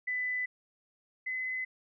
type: tone pair in turn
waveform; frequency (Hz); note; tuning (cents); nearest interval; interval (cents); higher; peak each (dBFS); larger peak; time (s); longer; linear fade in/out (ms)
sine; 1999 / 2029; B6 / B6; +20 / +46; unison; 26; second; -30 / -32; first; 0.07-0.46 / 1.26-1.65; neither; 10
effects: none